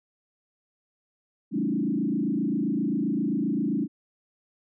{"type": "tone with frequency modulation", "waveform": "sine", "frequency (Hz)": 249.4, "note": "B3", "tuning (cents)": 17, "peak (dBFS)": -23, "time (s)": [1.51, 3.88], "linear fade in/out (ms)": 50, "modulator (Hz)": 27.6, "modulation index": 2.5, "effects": []}